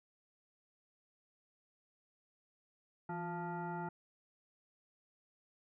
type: tone with frequency modulation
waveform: sine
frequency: 354.2 Hz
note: F4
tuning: 24 cents sharp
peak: -38 dBFS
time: 3.09-3.89 s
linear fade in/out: 5 ms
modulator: 522 Hz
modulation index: 1.7
effects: none